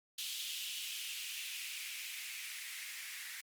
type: noise with band-pass filter sweep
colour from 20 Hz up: violet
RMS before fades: -44 dBFS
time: 0.18-3.41 s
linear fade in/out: 5 ms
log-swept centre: 3200 to 1900 Hz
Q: 3.3
effects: Opus 48 kbps